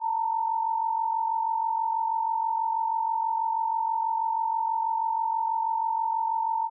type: tone pair together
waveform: sine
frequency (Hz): 893.8 / 940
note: A5 / A#5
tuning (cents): +27 / +14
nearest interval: minor second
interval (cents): 87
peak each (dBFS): -25 / -30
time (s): 0-6.7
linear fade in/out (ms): 50
effects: none